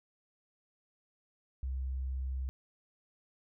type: tone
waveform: sine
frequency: 65.41 Hz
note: C2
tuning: in tune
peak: -33 dBFS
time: 1.63-2.49 s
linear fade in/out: 0 ms
effects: none